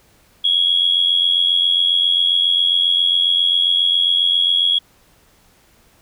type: tone with amplitude modulation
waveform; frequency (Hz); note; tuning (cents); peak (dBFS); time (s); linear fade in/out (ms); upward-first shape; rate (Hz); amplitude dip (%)
sine; 3322; G#7; 0; -9; 0.44-4.79; 10; sine; 87.4; 70
effects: tanh soft clip ceiling -5 dBFS + pink hiss -54 dBFS RMS until 6.01 s